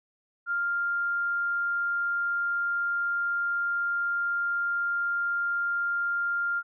sine tone, 1398 Hz, F6, 1 cent sharp, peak -25 dBFS, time 0.46-6.63 s, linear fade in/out 50 ms, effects none

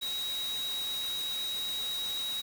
sine tone in noise, 3823 Hz, A#7, 43 cents sharp, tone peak -32 dBFS, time 0.01-2.42 s, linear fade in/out 20 ms, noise white, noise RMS -42 dBFS, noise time 0.01-2.42 s, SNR +7 dB, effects none

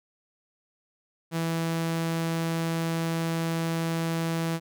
sawtooth tone, 164.81 Hz, E3, in tune, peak -22 dBFS, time 1.31-4.6 s, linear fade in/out 50 ms, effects none

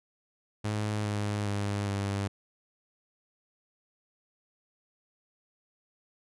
sawtooth tone with pitch steps, 105.7 / 103.64 / 101.63 / 99.65 Hz, G#2 / G#2 / G#2 / G2, +31 / -3 / -37 / +29 cents, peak -25 dBFS, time 0.64-2.28 s, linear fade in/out 10 ms, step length 410 ms, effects resampled to 24000 Hz

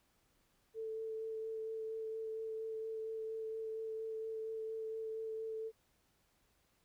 sine tone with vibrato, 442.8 Hz, A4, 11 cents sharp, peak -39 dBFS, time 0.74-5.72 s, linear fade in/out 50 ms, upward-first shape sine, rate 4.3 Hz, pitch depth 11 cents each way, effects pink hiss -75 dBFS RMS until 6.84 s

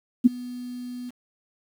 sine tone with ADSR envelope, 246.9 Hz, B3, in tune, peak -8 dBFS, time 0.24-1.11 s, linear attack 21 ms, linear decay 18 ms, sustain -24 dB, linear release 22 ms, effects 8-bit

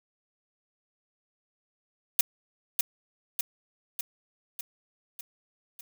blue noise with echo, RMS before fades -20 dBFS, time 2.19-2.21 s, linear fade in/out 2 ms, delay 600 ms, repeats 6, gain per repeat -4 dB, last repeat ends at 5.81 s, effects none

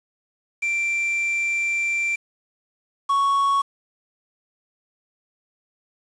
triangle tone pair in turn, 2354 / 1110.9 Hz, D7 / C#6, +3 / +3 cents, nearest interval octave + minor second, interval 1300 cents, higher first, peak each -19 / -15 dBFS, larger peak second, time 0.62-2.16 / 3.09-3.62 s, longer first, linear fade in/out 10 ms, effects resampled to 22050 Hz + 7-bit

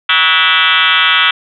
sine tone with frequency modulation, 2321 Hz, D7, 21 cents flat, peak -7 dBFS, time 0.09-1.31 s, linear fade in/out 5 ms, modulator 171 Hz, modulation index 6.8, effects none

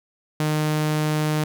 sawtooth tone, 153.1 Hz, D#3, 28 cents flat, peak -16 dBFS, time 0.4-1.44 s, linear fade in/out 2 ms, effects none

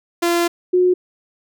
sawtooth / sine tone pair in turn, 343.3 / 362.7 Hz, F4 / F#4, -30 / -34 cents, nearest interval minor second, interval 96 cents, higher second, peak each -11 dBFS, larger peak neither, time 0.22-0.48 / 0.73-0.94 s, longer first, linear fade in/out 10 ms, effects none

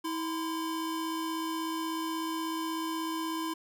square tone pair together, 323.2 / 1026 Hz, E4 / C6, -34 / -34 cents, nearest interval octave + minor sixth, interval 2000 cents, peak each -34 / -37 dBFS, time 0.04-3.54 s, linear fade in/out 10 ms, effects none

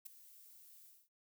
violet noise with ADSR envelope, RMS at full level -44 dBFS, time 0.05-1.09 s, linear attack 15 ms, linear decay 5 ms, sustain -16 dB, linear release 230 ms, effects none

